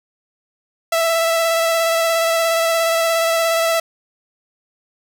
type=tone with vibrato; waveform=sawtooth; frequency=661 Hz; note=E5; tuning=5 cents sharp; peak=-11 dBFS; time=0.92-3.8 s; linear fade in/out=5 ms; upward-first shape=square; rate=17 Hz; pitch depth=14 cents each way; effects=none